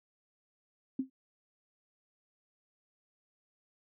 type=tone with exponential decay; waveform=sine; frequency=263.4 Hz; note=C4; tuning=12 cents sharp; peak=-26 dBFS; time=0.99-1.1 s; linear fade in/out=5 ms; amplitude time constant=22 ms; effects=none